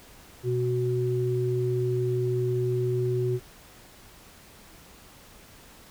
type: tone pair together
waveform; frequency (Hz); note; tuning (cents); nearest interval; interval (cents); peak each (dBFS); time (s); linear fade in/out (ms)
sine; 123.47 / 370; B2 / F#4; 0 / 0; octave + perfect fifth; 1900; -26; 0.43-3.4; 50
effects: pink hiss -51 dBFS RMS until 5.9 s